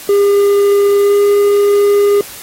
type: tone with pitch glide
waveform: triangle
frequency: 403.4 to 406.9 Hz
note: G4 to G#4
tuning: +50 to -35 cents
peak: -5 dBFS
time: 0.09-2.21 s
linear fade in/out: 2 ms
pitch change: +15 cents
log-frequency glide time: 0.99-1.19 s
effects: white hiss -31 dBFS RMS until 2.42 s + AAC 48 kbps